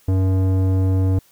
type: tone with low-pass filter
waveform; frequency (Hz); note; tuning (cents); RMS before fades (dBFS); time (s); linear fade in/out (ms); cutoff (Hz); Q
square; 94.4; F#2; +35; -17; 0.08-1.19; 5; 500; 0.7
effects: white hiss -55 dBFS RMS until 1.31 s